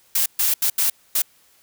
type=noise bursts at uneven times; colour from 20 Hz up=blue; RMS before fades=-19 dBFS; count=5; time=0.15-0.26 / 0.39-0.54 / 0.62-0.7 / 0.78-0.9 / 1.15-1.22 s; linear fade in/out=5 ms; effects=white hiss -57 dBFS RMS until 1.62 s